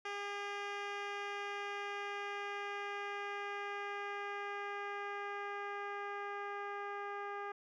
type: tone with low-pass filter sweep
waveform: 10% pulse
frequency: 405.2 Hz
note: G#4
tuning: 43 cents flat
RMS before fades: -42 dBFS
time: 0.05-7.52 s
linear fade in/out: 5 ms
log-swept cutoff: 3800 to 1400 Hz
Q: 1
effects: none